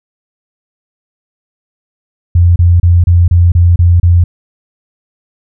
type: tone bursts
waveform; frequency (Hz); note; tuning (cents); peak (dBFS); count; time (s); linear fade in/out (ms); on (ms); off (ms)
sine; 87; F2; -6; -3; 8; 2.35-4.24; 5; 210; 30
effects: none